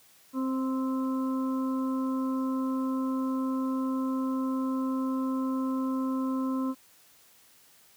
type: harmonic tone with a mistuned harmonic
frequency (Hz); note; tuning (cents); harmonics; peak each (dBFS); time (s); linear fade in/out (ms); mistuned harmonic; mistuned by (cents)
262.8; C4; +8; 1 / 2 / 4 / 5; -27 / -40 / -38 / -44; 0.33-6.75; 50; 4; -17
effects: white hiss -59 dBFS RMS until 7.96 s + high-pass 60 Hz 12 dB/octave